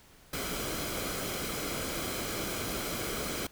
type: noise with comb filter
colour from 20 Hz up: pink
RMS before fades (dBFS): -35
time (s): 0.33-3.47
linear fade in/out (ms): 5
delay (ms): 1.1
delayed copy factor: -0.5
effects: pink hiss -58 dBFS RMS until 3.51 s